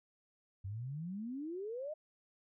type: exponential sweep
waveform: sine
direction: up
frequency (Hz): 92.5 to 636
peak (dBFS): -39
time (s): 0.64-1.94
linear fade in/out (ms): 10
effects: none